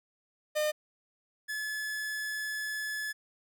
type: tone pair in turn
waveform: 45% pulse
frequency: 607 / 1716.9 Hz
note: D#5 / A6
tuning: -43 / -43 cents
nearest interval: octave + tritone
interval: 1800 cents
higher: second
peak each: -27 / -33 dBFS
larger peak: first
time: 0.55-0.72 / 1.48-3.13 s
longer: second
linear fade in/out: 20 ms
effects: none